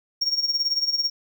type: tone with tremolo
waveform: triangle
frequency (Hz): 5550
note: F8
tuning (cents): -12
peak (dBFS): -17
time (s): 0.21-1.1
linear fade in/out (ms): 10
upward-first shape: sine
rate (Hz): 18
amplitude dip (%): 75
effects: none